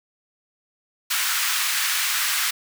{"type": "high-pass noise", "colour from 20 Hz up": "pink", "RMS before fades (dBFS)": -23, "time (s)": [1.1, 2.51], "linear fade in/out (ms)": 10, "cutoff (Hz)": 1300, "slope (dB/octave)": 24, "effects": []}